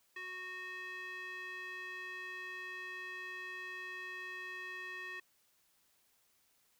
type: tone with band-pass filter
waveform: square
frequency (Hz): 368.4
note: F#4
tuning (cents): -7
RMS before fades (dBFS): -45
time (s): 0.16-5.2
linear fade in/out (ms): 5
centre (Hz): 2100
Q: 6.7
effects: white hiss -73 dBFS RMS until 6.79 s